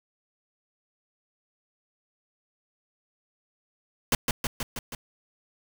pink noise with echo, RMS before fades -22 dBFS, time 4.12-4.15 s, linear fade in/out 2 ms, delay 160 ms, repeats 5, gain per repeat -3 dB, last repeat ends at 4.95 s, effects none

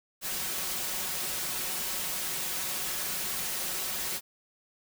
white noise with comb filter, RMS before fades -33 dBFS, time 0.21-4.21 s, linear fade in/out 50 ms, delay 5.4 ms, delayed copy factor +0.55, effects none

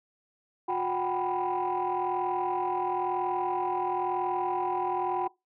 sine tone cluster, 360.1 / 750 / 791 / 990 Hz, F#4 / F#5 / G5 / B5, -47 / +23 / +15 / +4 cents, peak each -31 dBFS, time 0.68-5.28 s, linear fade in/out 10 ms, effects noise-tail reverb RT60 0.2 s tail -21 dB re dry + tanh soft clip ceiling -21 dBFS

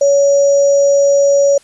sine tone with sample-and-hold, 562 Hz, C#5, 24 cents sharp, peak -7 dBFS, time 0.01-1.58 s, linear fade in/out 5 ms, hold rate 6300 Hz, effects white hiss -48 dBFS RMS until 1.63 s + resampled to 24000 Hz

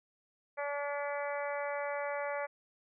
harmonic tone, 286.9 Hz, D4, 40 cents flat, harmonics 2 / 3 / 4 / 5 / 6 / 7 / 8, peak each -36 / -41 / -44 / -45 / -46 / -44 / -48 dBFS, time 0.57-2.47 s, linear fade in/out 20 ms, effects none

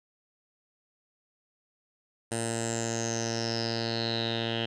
10% pulse tone with low-pass filter sweep, 114.8 Hz, A#2, 26 cents flat, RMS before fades -31 dBFS, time 2.31-4.66 s, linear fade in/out 10 ms, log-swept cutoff 9000 to 3200 Hz, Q 9.7, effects none

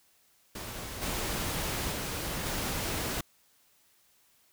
pink noise with level steps, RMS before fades -40 / -33 / -35 / -33 dBFS, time 0.55-3.21 s, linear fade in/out 5 ms, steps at 1.01 / 1.91 / 2.45 s, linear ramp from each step 20 ms, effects white hiss -66 dBFS RMS until 4.52 s

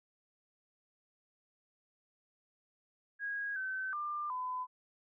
sine tone with pitch steps, 1644 / 1533 / 1194 / 1009 Hz, G#6 / G6 / D6 / B5, -18 / -39 / +28 / +37 cents, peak -35 dBFS, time 3.19-4.67 s, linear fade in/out 50 ms, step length 370 ms, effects none

